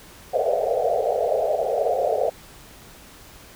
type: band-pass noise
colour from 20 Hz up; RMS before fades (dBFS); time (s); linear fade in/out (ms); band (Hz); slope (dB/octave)
white; -22; 0.33-2.3; 10; 430 to 740; 96
effects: pink hiss -46 dBFS RMS until 3.55 s